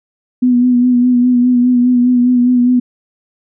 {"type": "tone with vibrato", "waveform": "sine", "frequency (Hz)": 246.9, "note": "B3", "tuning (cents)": 0, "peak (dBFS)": -7, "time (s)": [0.42, 2.8], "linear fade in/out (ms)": 10, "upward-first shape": "sine", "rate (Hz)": 4.9, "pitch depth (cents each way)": 31, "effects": []}